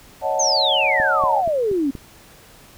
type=chord; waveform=sine; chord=D# half-diminished seventh; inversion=third; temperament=equal; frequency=554.4 / 622.3 / 740 / 880 Hz; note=C#5 / D#5 / F#5 / A5; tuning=0 / 0 / 0 / 0 cents; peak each=-24 dBFS; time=0.21-1.43 s; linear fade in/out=50 ms
type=exponential sweep; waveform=sine; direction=down; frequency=6590 to 261.6 Hz; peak=-17 dBFS; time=0.39-1.91 s; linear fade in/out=10 ms
type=click train; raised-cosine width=3 ms; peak=-19 dBFS; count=5; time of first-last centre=1-1.952 s; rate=4.2 Hz
effects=pink hiss -47 dBFS RMS until 2.77 s